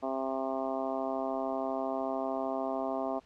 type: harmonic tone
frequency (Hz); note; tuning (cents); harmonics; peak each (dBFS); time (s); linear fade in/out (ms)
133.1; C3; +30; 2 / 3 / 4 / 5 / 6 / 7 / 8 / 9; -37 / -40 / -41 / -34 / -40 / -44 / -42 / -48; 0.02-3.2; 20
effects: pink hiss -63 dBFS RMS until 3.25 s + low-pass 5000 Hz 12 dB/octave